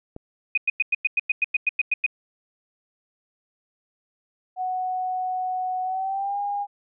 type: click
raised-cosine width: 2 ms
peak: -23 dBFS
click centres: 0.164 s
type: tone bursts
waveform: sine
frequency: 2489 Hz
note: D#7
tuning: in tune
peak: -17 dBFS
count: 13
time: 0.55-2.064 s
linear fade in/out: 5 ms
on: 26 ms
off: 98 ms
type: tone with pitch glide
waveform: sine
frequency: 740 to 811.7 Hz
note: F#5 to G#5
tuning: 0 to -40 cents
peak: -24 dBFS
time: 4.56-6.67 s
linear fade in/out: 50 ms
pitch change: +160 cents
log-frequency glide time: 5.83-6.39 s
effects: none